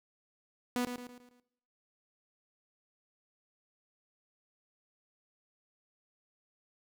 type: tone with echo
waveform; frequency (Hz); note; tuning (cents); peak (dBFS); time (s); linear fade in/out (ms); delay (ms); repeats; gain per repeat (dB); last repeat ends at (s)
sawtooth; 246; B3; -7; -26; 0.76-0.85; 0; 110; 5; -7; 1.4
effects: noise-tail reverb RT60 0.7 s tail -17 dB re dry

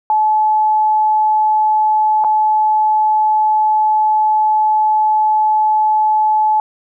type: tone with dropouts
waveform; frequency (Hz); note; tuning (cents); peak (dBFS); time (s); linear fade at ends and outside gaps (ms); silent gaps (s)
sine; 860; A5; -40; -10; 0.1-6.6; 1; 2.24-2.246
effects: none

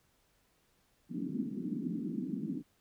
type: band-pass noise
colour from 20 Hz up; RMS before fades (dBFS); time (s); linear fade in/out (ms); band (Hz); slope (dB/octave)
white; -37; 1.09-2.63; 50; 170 to 300; 48
effects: pink hiss -72 dBFS RMS until 2.8 s

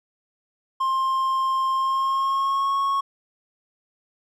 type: tone with pitch glide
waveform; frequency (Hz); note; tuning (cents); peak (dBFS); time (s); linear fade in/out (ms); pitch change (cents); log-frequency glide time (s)
triangle; 1058 to 1100.4; C6 to C#6; +19 to -13; -18; 0.8-3.01; 10; +68; 1.72-2.75
effects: none

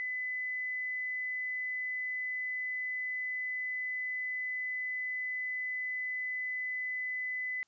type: tone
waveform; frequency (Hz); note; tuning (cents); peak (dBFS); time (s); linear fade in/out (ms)
sine; 2008; B6; +28; -33; 0-7.63; 0
effects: white hiss -75 dBFS RMS until 7.67 s + resampled to 16000 Hz

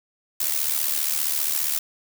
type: noise with amplitude modulation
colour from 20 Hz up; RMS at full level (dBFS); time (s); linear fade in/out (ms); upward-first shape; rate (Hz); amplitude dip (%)
blue; -21; 0.4-1.79; 5; sine; 75; 70
effects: none

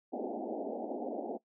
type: band-pass noise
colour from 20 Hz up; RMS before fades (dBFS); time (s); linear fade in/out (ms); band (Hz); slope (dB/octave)
pink; -38; 0.12-1.38; 20; 220 to 820; 96
effects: noise-tail reverb RT60 0.1 s tail -19 dB re dry

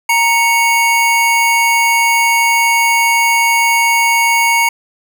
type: tone pair together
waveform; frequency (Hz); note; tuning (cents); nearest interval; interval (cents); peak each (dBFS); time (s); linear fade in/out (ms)
square; 932.3 / 2217; A#5 / C#7; 0 / 0; octave + minor third; 1500; -13; 0.09-4.69; 5
effects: none

